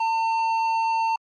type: tone with tanh clipping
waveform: triangle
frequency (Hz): 902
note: A5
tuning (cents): +43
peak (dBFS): -22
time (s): 0-1.16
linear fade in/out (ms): 5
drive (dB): 13
effects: Opus 24 kbps